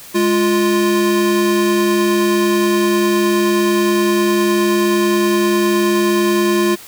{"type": "tone pair together", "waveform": "square", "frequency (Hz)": [207.6, 349.2], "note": ["G#3", "F4"], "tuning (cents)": [0, 0], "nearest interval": "major sixth", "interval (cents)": 900, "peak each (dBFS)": [-19, -14], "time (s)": [0.14, 6.76], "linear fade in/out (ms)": 20, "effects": ["white hiss -37 dBFS RMS until 6.87 s"]}